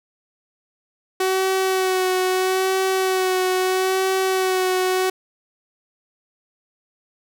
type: tone with vibrato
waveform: sawtooth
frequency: 375 Hz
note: F#4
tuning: 23 cents sharp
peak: -14 dBFS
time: 1.2-5.1 s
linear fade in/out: 5 ms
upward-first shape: sine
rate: 0.77 Hz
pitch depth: 23 cents each way
effects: none